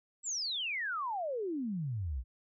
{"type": "exponential sweep", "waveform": "sine", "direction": "down", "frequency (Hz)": [7900, 55.8], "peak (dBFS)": -33, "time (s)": [0.23, 2.24], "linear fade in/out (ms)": 50, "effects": []}